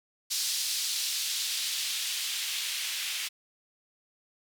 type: noise with band-pass filter sweep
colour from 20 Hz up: blue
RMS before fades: -32 dBFS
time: 0.3-3.29 s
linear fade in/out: 20 ms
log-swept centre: 4500 to 2700 Hz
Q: 1.5
effects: none